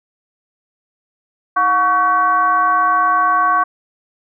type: tone with frequency modulation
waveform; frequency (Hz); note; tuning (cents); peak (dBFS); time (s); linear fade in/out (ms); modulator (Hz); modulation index
sine; 1123; C#6; +22; -11; 1.56-3.64; 10; 401; 0.77
effects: none